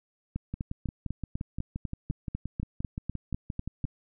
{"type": "two click trains", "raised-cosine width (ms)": 5, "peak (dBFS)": [-21, -19], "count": [20, 15], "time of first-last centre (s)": [[0.54, 3.85], [0.36, 3.843]], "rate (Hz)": [5.74, 4.02], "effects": []}